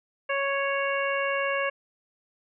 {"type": "harmonic tone", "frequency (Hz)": 554.4, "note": "C#5", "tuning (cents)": 0, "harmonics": [1, 2, 3, 4, 5], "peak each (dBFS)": [-28, -31, -31, -33, -34], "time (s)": [0.29, 1.7], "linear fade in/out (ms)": 10, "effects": []}